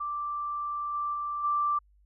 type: tone with level steps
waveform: sine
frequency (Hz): 1174.7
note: D6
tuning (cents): 0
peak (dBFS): -30 / -28 / -30 / -24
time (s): 0-1.79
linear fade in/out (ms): 10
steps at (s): 0.93 / 1.13 / 1.43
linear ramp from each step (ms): 20
effects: added 50 Hz sine -59 dBFS peak until 2.05 s